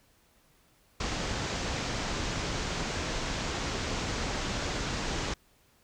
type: low-pass noise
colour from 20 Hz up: pink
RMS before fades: -33 dBFS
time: 1-5.34 s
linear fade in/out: 5 ms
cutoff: 7200 Hz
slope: 48 dB/octave
effects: pink hiss -65 dBFS RMS until 5.83 s